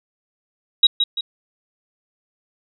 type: tone with echo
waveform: sine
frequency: 3824 Hz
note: A#7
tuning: 43 cents sharp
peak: -7 dBFS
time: 0.83-0.87 s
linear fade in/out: 5 ms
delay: 170 ms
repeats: 2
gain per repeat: -7 dB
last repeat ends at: 1.21 s
effects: none